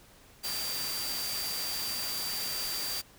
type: tone in noise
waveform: sine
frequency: 4699 Hz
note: D8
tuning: in tune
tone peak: -35 dBFS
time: 0.43-3.02 s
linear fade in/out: 20 ms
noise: white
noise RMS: -36 dBFS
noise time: 0.43-3.02 s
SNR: -2 dB
effects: pink hiss -57 dBFS RMS until 3.18 s